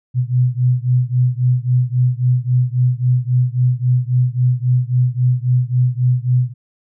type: beating tone pair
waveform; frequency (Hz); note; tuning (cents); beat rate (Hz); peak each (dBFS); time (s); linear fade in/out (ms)
sine; 123.6 / 127.3; B2 / C3; +2 / -47; 3.7; -15 / -16; 0.14-6.54; 50
effects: none